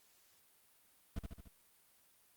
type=noise with echo; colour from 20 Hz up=brown; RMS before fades=-38 dBFS; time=1.16-1.19 s; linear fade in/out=5 ms; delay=73 ms; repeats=4; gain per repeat=-4 dB; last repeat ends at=1.482 s; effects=white hiss -69 dBFS RMS until 2.36 s + Opus 48 kbps